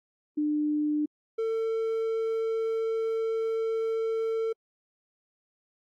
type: tone pair in turn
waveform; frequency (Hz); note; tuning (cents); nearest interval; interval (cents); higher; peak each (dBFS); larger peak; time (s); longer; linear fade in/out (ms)
sine / triangle; 299.5 / 448.7; D4 / A4; +34 / +34; perfect fifth; 700; second; -24; neither; 0.37-1.06 / 1.38-4.53; second; 10
effects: AAC 64 kbps